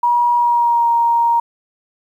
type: tone with pitch glide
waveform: sine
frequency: 959 to 936 Hz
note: A#5 to A#5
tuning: +49 to +7 cents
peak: -11 dBFS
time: 0.03-1.4 s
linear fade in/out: 5 ms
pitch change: -42 cents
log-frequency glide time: 0.36-0.89 s
effects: 8-bit